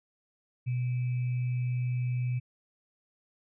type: tone with sample-and-hold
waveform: sine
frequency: 123.9 Hz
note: B2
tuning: 6 cents sharp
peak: -27 dBFS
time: 0.66-2.4 s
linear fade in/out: 20 ms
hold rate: 2450 Hz
effects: resampled to 8000 Hz